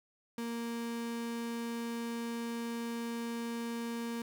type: tone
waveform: 35% pulse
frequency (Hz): 233.1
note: A#3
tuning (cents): 0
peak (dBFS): -34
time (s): 0.38-4.22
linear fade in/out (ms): 2
effects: none